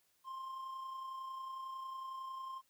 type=tone with amplitude modulation; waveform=triangle; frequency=1055 Hz; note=C6; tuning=14 cents sharp; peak=-39 dBFS; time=0.24-2.62 s; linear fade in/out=50 ms; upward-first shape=sine; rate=31 Hz; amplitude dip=35%; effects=white hiss -75 dBFS RMS until 2.69 s